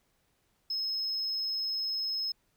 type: tone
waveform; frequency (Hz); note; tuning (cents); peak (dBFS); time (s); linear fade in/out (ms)
sine; 5170; E8; -34; -28; 0.7-2.32; 5
effects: tanh soft clip ceiling -28 dBFS + pink hiss -73 dBFS RMS until 2.56 s